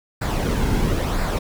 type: noise with flanger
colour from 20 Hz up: brown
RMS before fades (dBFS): -21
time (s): 0.21-1.39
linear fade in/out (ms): 10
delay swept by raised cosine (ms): 0.32 to 1.72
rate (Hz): 1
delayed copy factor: -0.5
effects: none